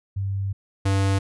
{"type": "tone pair in turn", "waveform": ["sine", "square"], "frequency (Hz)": [98, 97.6], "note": ["G2", "G2"], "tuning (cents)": [0, -7], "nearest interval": "unison", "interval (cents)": 7, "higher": "first", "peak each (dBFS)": [-23, -19], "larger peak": "second", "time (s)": [[0.16, 0.53], [0.85, 1.19]], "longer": "first", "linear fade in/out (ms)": 10, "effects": ["resampled to 24000 Hz"]}